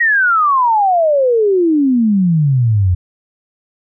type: exponential sweep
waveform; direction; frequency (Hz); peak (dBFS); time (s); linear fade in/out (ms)
sine; down; 1924 to 86.2; -9; 0-2.95; 10
effects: none